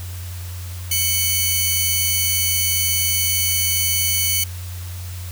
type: tone pair together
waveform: 5% pulse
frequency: 2234 / 3019 Hz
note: C#7 / F#7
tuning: +13 / +34 cents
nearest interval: perfect fourth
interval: 521 cents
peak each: -11 dBFS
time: 0.91-4.44 s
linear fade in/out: 5 ms
effects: added 89 Hz sine -28 dBFS peak until 5.31 s + white hiss -39 dBFS RMS until 5.31 s